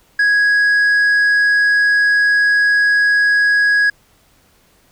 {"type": "tone with tanh clipping", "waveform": "sine", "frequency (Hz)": 1661.2, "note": "G#6", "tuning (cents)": 0, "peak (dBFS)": -11, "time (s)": [0.19, 3.9], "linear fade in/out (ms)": 5, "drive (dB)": 4, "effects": ["pink hiss -54 dBFS RMS until 4.91 s"]}